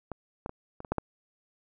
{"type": "clicks", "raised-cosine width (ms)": 1, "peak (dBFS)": [-22, -19, -24, -27, -28, -13, -14], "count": 7, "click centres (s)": [0.117, 0.461, 0.494, 0.804, 0.848, 0.92, 0.983], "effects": []}